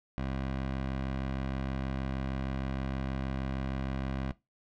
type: tone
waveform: 15% pulse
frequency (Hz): 66.4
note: C2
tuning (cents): +26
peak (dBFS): -26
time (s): 0.18-4.32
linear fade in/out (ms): 0
effects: noise-tail reverb RT60 0.2 s tail -18 dB re dry + low-pass 3000 Hz 12 dB/octave